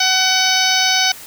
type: harmonic tone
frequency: 752 Hz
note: F#5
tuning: 28 cents sharp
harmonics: 1 / 2 / 3 / 4 / 5 / 6 / 7 / 8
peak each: -21 / -21 / -21 / -21 / -21 / -21 / -21 / -21 dBFS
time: 0-1.12 s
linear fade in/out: 5 ms
effects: white hiss -36 dBFS RMS until 1.26 s